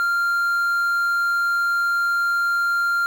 triangle tone with quantisation, 1392 Hz, F6, 6 cents flat, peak -16 dBFS, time 0-3.06 s, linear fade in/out 0 ms, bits 7, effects none

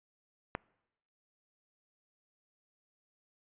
click, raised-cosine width 0.5 ms, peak -18 dBFS, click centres 0.551 s, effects noise-tail reverb RT60 0.9 s tail -25 dB re dry + resampled to 8000 Hz

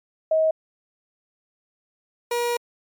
sine / 30% pulse tone pair in turn, 635 / 478.1 Hz, D#5 / A#4, +35 / +44 cents, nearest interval perfect fourth, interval 491 cents, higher first, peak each -16 / -19 dBFS, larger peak first, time 0.31-0.51 / 2.31-2.57 s, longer second, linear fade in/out 5 ms, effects MP3 96 kbps

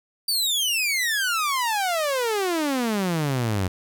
sawtooth exponential sweep, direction down, 4699 to 89.1 Hz, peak -18 dBFS, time 0.28-3.68 s, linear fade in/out 5 ms, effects none

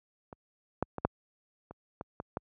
clicks, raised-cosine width 1 ms, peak -30 / -14 / -21 / -11 / -30 / -24 / -23 / -19 dBFS, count 8, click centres 0.328 / 0.826 / 0.983 / 1.05 / 1.71 / 2.011 / 2.201 / 2.371 s, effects high-pass 60 Hz 12 dB/octave

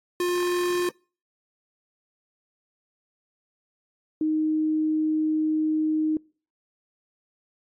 square / sine tone pair in turn, 354.5 / 311.1 Hz, F4 / D#4, +26 / 0 cents, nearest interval major second, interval 226 cents, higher first, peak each -23 / -21 dBFS, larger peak second, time 0.2-0.89 / 4.21-6.17 s, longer second, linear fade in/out 2 ms, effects noise-tail reverb RT60 0.4 s tail -26 dB re dry + AAC 64 kbps

